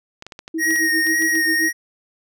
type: clicks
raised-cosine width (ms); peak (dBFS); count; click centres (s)
0.2; -18; 10; 0.224 / 0.266 / 0.322 / 0.391 / 0.479 / 0.707 / 0.76 / 1.069 / 1.222 / 1.354
type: tone with tremolo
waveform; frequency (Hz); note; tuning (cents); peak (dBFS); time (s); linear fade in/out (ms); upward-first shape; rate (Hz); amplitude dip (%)
sine; 323.8; E4; -31; -20; 0.54-1.69; 5; sine; 7.5; 95
type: tone with vibrato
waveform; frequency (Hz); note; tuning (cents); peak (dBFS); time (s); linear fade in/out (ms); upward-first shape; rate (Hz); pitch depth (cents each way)
square; 1873; A#6; +8; -17; 0.58-1.73; 50; sine; 1.9; 23
effects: none